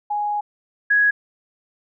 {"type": "tone pair in turn", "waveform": "sine", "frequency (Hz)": [830.6, 1666], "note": ["G#5", "G#6"], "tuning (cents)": [0, 5], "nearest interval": "octave", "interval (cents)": 1205, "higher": "second", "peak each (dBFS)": [-20, -13], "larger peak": "second", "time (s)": [[0.1, 0.41], [0.9, 1.11]], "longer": "first", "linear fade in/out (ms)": 10, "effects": []}